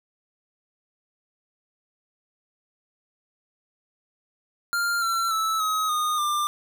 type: tone with pitch steps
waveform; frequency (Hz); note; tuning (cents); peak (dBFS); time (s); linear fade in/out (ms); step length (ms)
square; 1396.9 / 1353.2 / 1310.9 / 1269.9 / 1230.2 / 1191.7; F6 / E6 / E6 / D#6 / D#6 / D6; 0 / +45 / -10 / +35 / -20 / +25; -23; 4.73-6.47; 0; 290
effects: none